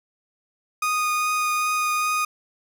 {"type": "tone with vibrato", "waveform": "30% pulse", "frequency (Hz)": 1236, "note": "D#6", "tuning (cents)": -12, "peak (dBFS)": -18, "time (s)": [0.82, 2.25], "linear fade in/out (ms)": 5, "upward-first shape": "triangle", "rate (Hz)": 2.5, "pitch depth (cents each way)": 9, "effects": ["9-bit"]}